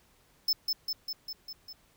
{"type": "tone with echo", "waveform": "square", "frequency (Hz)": 5250, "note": "E8", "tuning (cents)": -8, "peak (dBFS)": -24, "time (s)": [0.48, 0.53], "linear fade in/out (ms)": 5, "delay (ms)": 200, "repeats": 6, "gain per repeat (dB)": -3, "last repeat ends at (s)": 1.73, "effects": ["pink hiss -65 dBFS RMS until 1.96 s"]}